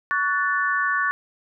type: chord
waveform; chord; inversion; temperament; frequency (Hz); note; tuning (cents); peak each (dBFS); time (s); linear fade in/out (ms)
sine; F# minor; second; equal with one note detuned; 1126.8 / 1480 / 1760; C#6 / F#6 / A6; +28 / 0 / 0; -24; 0.11-1.11; 0
effects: none